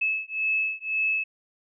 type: beating tone pair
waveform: sine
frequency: 2598 / 2599.9 Hz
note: E7 / E7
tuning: -26 / -25 cents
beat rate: 1.9 Hz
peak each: -27 dBFS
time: 0.01-1.24 s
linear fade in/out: 10 ms
effects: none